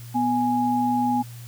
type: tone pair together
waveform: sine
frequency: 246.9 / 830.6 Hz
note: B3 / G#5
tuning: 0 / 0 cents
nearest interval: octave + major sixth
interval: 2100 cents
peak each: -22 dBFS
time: 0.14-1.23 s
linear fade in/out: 20 ms
effects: added 119 Hz sine -37 dBFS peak until 1.47 s + white hiss -48 dBFS RMS until 1.47 s